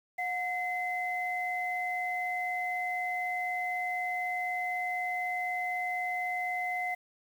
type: tone pair together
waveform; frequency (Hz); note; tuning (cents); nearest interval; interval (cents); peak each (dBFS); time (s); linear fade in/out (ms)
sine; 725 / 2051; F#5 / C7; -35 / -35; octave + tritone; 1800; -33 / -33; 0.18-6.95; 10
effects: 9-bit